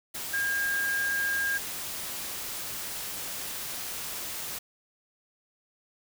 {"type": "tone in noise", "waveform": "sine", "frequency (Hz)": 1616, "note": "G#6", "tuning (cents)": -48, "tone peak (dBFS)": -26, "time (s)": [0.33, 1.58], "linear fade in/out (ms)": 10, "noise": "white", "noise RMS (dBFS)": -36, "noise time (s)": [0.14, 4.59], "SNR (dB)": 7, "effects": []}